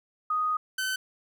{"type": "tone pair in turn", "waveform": ["sine", "sawtooth"], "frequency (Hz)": [1244.5, 1524.7], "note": ["D#6", "G6"], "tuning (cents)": [0, -48], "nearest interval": "major third", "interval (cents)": 352, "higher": "second", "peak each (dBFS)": -24, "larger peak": "neither", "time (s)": [[0.3, 0.57], [0.78, 0.96]], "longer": "first", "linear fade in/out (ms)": 5, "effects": ["11-bit"]}